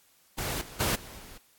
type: noise with level steps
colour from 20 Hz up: pink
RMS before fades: -32 / -46 / -27 / -46 / -48 dBFS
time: 0.38-1.38 s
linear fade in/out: 5 ms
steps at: 0.61 / 0.8 / 0.95 / 1.19 s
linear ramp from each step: 5 ms
effects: white hiss -63 dBFS RMS until 1.58 s + AAC 64 kbps